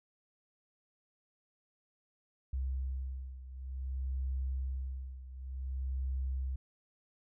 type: beating tone pair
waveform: sine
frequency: 65.41 / 65.96 Hz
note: C2 / C2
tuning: 0 / +15 cents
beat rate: 0.55 Hz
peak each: -36 / -40 dBFS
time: 2.53-6.56 s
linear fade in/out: 5 ms
effects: none